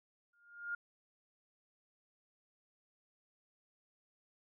sine tone with exponential growth, 1414 Hz, F6, 21 cents sharp, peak -34 dBFS, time 0.33-0.75 s, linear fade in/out 5 ms, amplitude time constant 91 ms, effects none

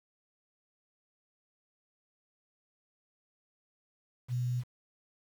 sine tone with quantisation, 123.5 Hz, B2, in tune, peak -29 dBFS, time 4.28-4.64 s, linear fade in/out 50 ms, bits 9, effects none

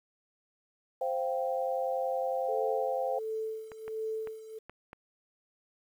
sine chord, C suspended fourth, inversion none, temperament equal with one note detuned, 523.3 / 693.2 / 784 Hz, C5 / F5 / G5, 0 / -13 / 0 cents, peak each -31 / -35 / -35 dBFS, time 1.01-3.19 s, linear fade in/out 5 ms
sine tone with tremolo, 440 Hz, A4, in tune, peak -31 dBFS, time 2.48-4.59 s, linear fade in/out 10 ms, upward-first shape sine, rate 1.4 Hz, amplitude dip 80%
clicks, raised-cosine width 0.5 ms, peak -30 dBFS, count 5, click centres 3.718 / 3.88 / 4.273 / 4.696 / 4.931 s
effects 10-bit

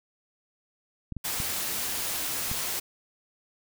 clicks, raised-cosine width 5 ms, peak -22 dBFS, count 4, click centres 1.123 / 1.167 / 1.402 / 2.515 s
white noise, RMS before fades -31 dBFS, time 1.24-2.8 s, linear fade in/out 10 ms
effects none

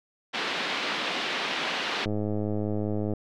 white band-pass noise, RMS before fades -30 dBFS, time 0.33-2.06 s, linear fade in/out 20 ms, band 190 to 3700 Hz, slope 24 dB/octave
click train, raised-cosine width 2 ms, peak -17 dBFS, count 114, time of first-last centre 2.06-3.136 s, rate 105 Hz
effects none

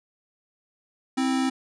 square tone pair together, 262.3 / 326.1 Hz, C4 / E4, +4 / -19 cents, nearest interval major third, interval 377 cents, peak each -23 / -31 dBFS, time 1.17-1.5 s, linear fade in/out 10 ms, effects resampled to 22050 Hz

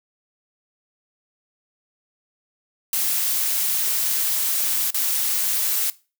blue noise with dropouts, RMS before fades -22 dBFS, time 2.93-5.9 s, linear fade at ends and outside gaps 1 ms, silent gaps 4.905-4.944 s, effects noise-tail reverb RT60 0.3 s tail -19 dB re dry

